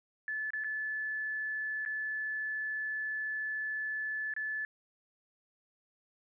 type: tone with dropouts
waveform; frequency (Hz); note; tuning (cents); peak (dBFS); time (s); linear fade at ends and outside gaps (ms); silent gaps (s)
sine; 1733; A6; -27; -33; 0.28-4.65; 1; 0.505-0.534 / 0.638-0.644 / 1.851-1.86 / 4.338-4.364
effects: none